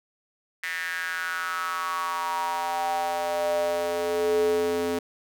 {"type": "tone with high-pass filter sweep", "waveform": "square", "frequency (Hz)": 86.2, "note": "F2", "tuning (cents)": -22, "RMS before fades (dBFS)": -27, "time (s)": [0.63, 4.99], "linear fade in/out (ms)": 5, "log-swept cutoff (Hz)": [1900, 340], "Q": 6.4, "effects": []}